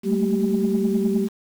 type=tone cluster; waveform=sine; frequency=194.1 / 213.5 / 223.2 / 387.8 Hz; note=G3 / G#3 / A3 / G4; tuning=-17 / +48 / +25 / -19 cents; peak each=-23 dBFS; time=0.03-1.29 s; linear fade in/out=50 ms; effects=tanh soft clip ceiling -10 dBFS + 7-bit